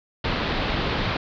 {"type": "low-pass noise", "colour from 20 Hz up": "pink", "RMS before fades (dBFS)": -25, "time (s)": [0.24, 1.17], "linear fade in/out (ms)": 5, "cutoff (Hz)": 4400, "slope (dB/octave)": 48, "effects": []}